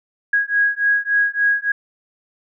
sine beating tone pair, 1649 / 1652.5 Hz, G#6 / G#6, -13 / -9 cents, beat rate 3.5 Hz, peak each -18 dBFS, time 0.33-1.72 s, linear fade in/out 5 ms, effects none

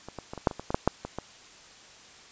clicks, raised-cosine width 1 ms, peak -25 / -22 / -22 / -23 / -6 / -22 / -22 / -16 / -9 / -6 / -20 / -18 dBFS, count 12, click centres 0.086 / 0.187 / 0.335 / 0.377 / 0.472 / 0.512 / 0.596 / 0.705 / 0.745 / 0.876 / 1.05 / 1.186 s, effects white hiss -51 dBFS RMS until 2.31 s + resampled to 16000 Hz

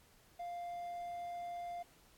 triangle tone, 698.5 Hz, F5, in tune, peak -39 dBFS, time 0.39-1.83 s, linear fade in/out 10 ms, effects pink hiss -66 dBFS RMS until 2.17 s + AAC 64 kbps

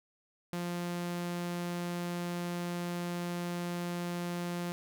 sawtooth tone, 174.61 Hz, F3, in tune, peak -30 dBFS, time 0.53-4.72 s, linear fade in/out 0 ms, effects none

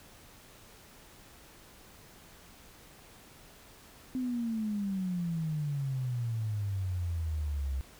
sine exponential sweep, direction down, 259.6 to 65.41 Hz, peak -30 dBFS, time 4.15-7.81 s, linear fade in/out 0 ms, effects pink hiss -55 dBFS RMS until 7.99 s

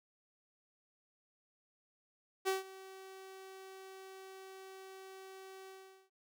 sawtooth tone with ADSR envelope, 382.1 Hz, G4, 44 cents flat, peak -26 dBFS, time 2.45-6.1 s, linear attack 30 ms, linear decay 150 ms, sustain -20 dB, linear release 420 ms, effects none

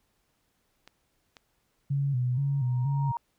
clicks, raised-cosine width 0.2 ms, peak -30 dBFS, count 2, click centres 0.876 / 1.368 s
sine tone with vibrato, 132 Hz, C3, 16 cents sharp, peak -24 dBFS, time 1.9-3.12 s, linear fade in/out 10 ms, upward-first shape square, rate 2.1 Hz, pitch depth 100 cents each way
sine tone with exponential growth, 937 Hz, A#5, 9 cents sharp, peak -28 dBFS, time 2.34-3.17 s, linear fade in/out 1 ms, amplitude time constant 180 ms
effects pink hiss -73 dBFS RMS until 3.38 s

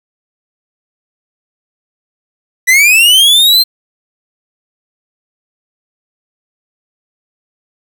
45% pulse linear sweep, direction up, 1945 to 4186 Hz, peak -4 dBFS, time 2.67-3.64 s, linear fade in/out 20 ms, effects 7-bit

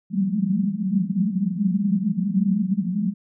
pink band-pass noise, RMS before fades -22 dBFS, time 0.1-3.14 s, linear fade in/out 50 ms, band 180 to 210 Hz, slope 96 dB/octave, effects none

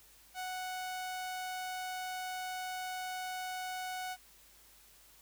sawtooth tone, 740 Hz, F#5, in tune, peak -34 dBFS, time 0.34-4.17 s, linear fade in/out 50 ms, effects added 50 Hz sine -69 dBFS peak until 5.21 s + white hiss -61 dBFS RMS until 5.21 s

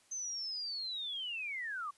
sine linear sweep, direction down, 6272 to 1108.7 Hz, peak -37 dBFS, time 0.11-1.91 s, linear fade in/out 10 ms, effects white hiss -67 dBFS RMS until 1.97 s + resampled to 24000 Hz

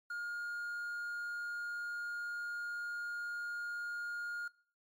triangle tone with quantisation, 1421 Hz, F6, 30 cents sharp, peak -36 dBFS, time 0.1-4.48 s, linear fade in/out 5 ms, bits 11, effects noise-tail reverb RT60 0.5 s tail -22 dB re dry + MP3 96 kbps

